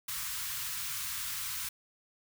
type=band-stop noise; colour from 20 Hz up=white; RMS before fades=-37 dBFS; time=0.08-1.69 s; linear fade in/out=5 ms; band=160 to 1000 Hz; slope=48 dB/octave; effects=none